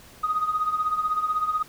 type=tone with tremolo; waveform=sine; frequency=1248 Hz; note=D#6; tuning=5 cents sharp; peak=-18 dBFS; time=0.23-1.63 s; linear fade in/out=10 ms; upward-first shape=triangle; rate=16 Hz; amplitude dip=80%; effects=tanh soft clip ceiling -14 dBFS + pink hiss -49 dBFS RMS until 1.68 s